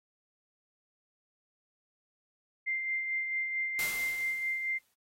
sine tone with tremolo, 2093 Hz, C7, in tune, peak -29 dBFS, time 2.66-4.79 s, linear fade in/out 20 ms, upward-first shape sine, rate 4.5 Hz, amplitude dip 40%
white noise with exponential decay, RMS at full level -35 dBFS, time 3.79-4.94 s, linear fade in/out 1 ms, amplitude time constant 250 ms
effects noise-tail reverb RT60 0.1 s tail -22 dB re dry + AAC 48 kbps

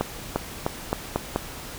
accelerating click train, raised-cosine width 1 ms, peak -8 dBFS, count 6, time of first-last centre 0.01-1.36 s, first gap 350 ms, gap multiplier 0.87, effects pink hiss -38 dBFS RMS until 1.78 s

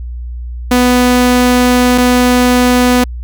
sawtooth tone pair in turn, 248 / 248 Hz, B3 / B3, +7 / +7 cents, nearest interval unison, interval 0 cents, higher neither, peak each -3 dBFS, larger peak neither, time 0.71-1.98 / 1.98-3.04 s, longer first, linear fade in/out 5 ms, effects added 60 Hz sine -20 dBFS peak until 3.23 s

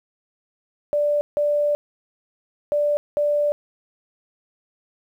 sine tone bursts at uneven times, 587.3 Hz, D5, in tune, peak -17 dBFS, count 4, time 0.93-1.21 / 1.37-1.75 / 2.72-2.97 / 3.17-3.52 s, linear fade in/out 0 ms, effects 9-bit

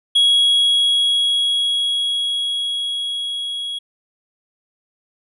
triangle tone with level ramp, 3322 Hz, G#7, in tune, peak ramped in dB -9 to -22 dBFS, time 0.15-3.79 s, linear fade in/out 10 ms, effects resampled to 24000 Hz

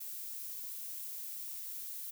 violet noise, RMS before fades -43 dBFS, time 0-2.11 s, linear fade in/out 10 ms, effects none

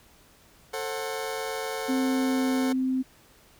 sawtooth chord, F# diminished, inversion first, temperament just, 444 / 532.8 / 740 Hz, A4 / C5 / F#5, +16 / +31 / 0 cents, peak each -29 / -31 / -33 dBFS, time 0.73-2.73 s, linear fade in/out 10 ms
sine tone with pitch glide, 261.6 to 259.9 Hz, C4 to C4, 0 to -11 cents, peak -23 dBFS, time 1.88-3.03 s, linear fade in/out 20 ms, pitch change -11 cents, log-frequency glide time 2.21-2.48 s
effects pink hiss -57 dBFS RMS until 3.59 s

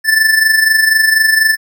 square tone with amplitude modulation, 1760 Hz, A6, in tune, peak -6 dBFS, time 0.04-1.57 s, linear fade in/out 50 ms, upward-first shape sine, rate 24.1 Hz, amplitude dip 60%, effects none

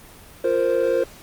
triangle chord, F suspended fourth, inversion none, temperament just, 349.2 / 465.6 / 523.8 Hz, F4 / Bb4 / C5, 0 / -2 / +2 cents, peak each -23 / -20 / -18 dBFS, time 0.44-1.04 s, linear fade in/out 5 ms, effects pink hiss -45 dBFS RMS until 1.22 s + Opus 32 kbps

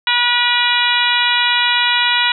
harmonic tone, 483.8 Hz, B4, 36 cents flat, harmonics 2 / 3 / 4 / 5 / 6 / 7 / 8, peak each -20 / -20 / -20 / -20 / -20 / -20 / -20 dBFS, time 0.07-2.32 s, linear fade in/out 2 ms, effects none

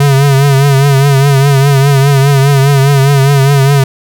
square tone with vibrato, 138.59 Hz, C#3, in tune, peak -5 dBFS, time 0-3.84 s, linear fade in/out 5 ms, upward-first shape triangle, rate 4.9 Hz, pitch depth 71 cents each way, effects none

